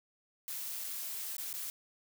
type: noise with dropouts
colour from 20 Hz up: blue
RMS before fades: -40 dBFS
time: 0.48-1.7 s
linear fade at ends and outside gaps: 0 ms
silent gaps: 0.838-0.842 / 1.367-1.382 / 1.529-1.539 s
effects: none